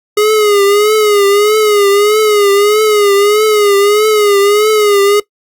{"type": "tone with vibrato", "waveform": "square", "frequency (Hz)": 415.3, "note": "G#4", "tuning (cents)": 0, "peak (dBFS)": -7, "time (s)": [0.17, 5.2], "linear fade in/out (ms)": 5, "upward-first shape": "triangle", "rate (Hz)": 1.6, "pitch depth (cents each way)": 83, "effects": ["noise-tail reverb RT60 0.1 s tail -20 dB re dry", "Opus 48 kbps"]}